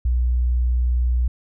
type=tone; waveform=sine; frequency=61.1 Hz; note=B1; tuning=18 cents flat; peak=-16 dBFS; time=0.05-1.28 s; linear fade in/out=5 ms; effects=none